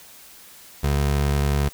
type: tone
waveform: 25% pulse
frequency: 71.2 Hz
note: C#2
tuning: 47 cents sharp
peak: -15 dBFS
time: 0.83-1.69 s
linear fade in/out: 10 ms
effects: white hiss -46 dBFS RMS until 1.73 s